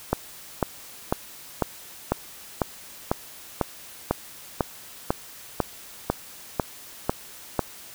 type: click train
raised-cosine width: 1 ms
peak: -6 dBFS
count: 16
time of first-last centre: 0.13-7.593 s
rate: 2.01 Hz
effects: white hiss -44 dBFS RMS until 7.94 s